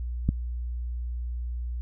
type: click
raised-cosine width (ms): 5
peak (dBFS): -10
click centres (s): 0.29
effects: added 60 Hz sine -29 dBFS peak until 1.81 s